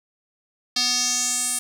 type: tone with band-pass filter sweep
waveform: square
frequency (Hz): 247.6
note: B3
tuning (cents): +5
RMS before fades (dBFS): -23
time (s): 0.76-1.59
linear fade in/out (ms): 5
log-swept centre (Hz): 4700 to 9200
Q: 4
effects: none